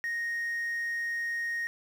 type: tone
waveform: sine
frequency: 1864.7 Hz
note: A#6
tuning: in tune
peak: -27 dBFS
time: 0.04-1.67 s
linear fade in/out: 0 ms
effects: tanh soft clip ceiling -29 dBFS + 9-bit